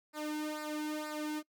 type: tone with flanger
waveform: sawtooth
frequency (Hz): 303.7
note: D#4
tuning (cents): -42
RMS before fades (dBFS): -38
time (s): 0.13-1.43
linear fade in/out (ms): 50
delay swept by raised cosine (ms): 0.31 to 1.61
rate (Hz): 2.1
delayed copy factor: -0.8
effects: noise-tail reverb RT60 0.1 s tail -24 dB re dry